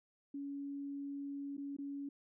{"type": "tone with dropouts", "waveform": "sine", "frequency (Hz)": 281.1, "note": "C#4", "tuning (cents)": 24, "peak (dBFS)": -40, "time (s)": [0.34, 2.09], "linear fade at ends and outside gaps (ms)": 5, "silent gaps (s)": [[1.569, 1.578], [1.767, 1.785]], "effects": []}